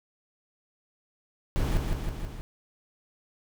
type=noise with echo; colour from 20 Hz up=brown; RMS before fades=-26 dBFS; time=1.56-1.77 s; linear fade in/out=0 ms; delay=160 ms; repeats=4; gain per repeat=-3 dB; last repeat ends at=2.41 s; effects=none